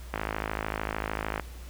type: click train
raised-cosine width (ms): 0.5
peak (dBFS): -14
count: 68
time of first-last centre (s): 0.14-1.397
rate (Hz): 53.3
effects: added 60 Hz sine -40 dBFS peak until 1.69 s + pink hiss -51 dBFS RMS until 1.69 s